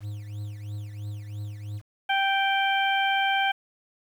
triangle tone with tremolo, 103.83 Hz, G#2, in tune, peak -28 dBFS, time 0-1.82 s, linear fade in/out 50 ms, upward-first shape triangle, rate 3 Hz, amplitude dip 60%
harmonic tone, 783 Hz, G5, 2 cents flat, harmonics 1 / 2 / 3 / 4, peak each -24 / -27 / -29 / -30 dBFS, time 2.09-3.52 s, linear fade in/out 10 ms
effects 9-bit

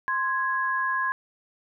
sine tone pair together, 1046.5 / 1661.2 Hz, C6 / G#6, 0 / 0 cents, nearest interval minor sixth, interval 800 cents, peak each -26 dBFS, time 0.08-1.12 s, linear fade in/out 0 ms, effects none

